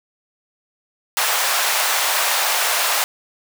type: high-pass noise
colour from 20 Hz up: pink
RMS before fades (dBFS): -19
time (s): 1.17-3.04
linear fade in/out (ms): 0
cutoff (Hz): 680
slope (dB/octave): 24
effects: none